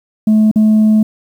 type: tone with dropouts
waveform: sine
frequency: 215.9 Hz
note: A3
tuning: 33 cents flat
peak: -4 dBFS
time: 0.27-1.03 s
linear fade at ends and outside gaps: 5 ms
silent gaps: 0.514-0.558 s
effects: tanh soft clip ceiling -5 dBFS + 7-bit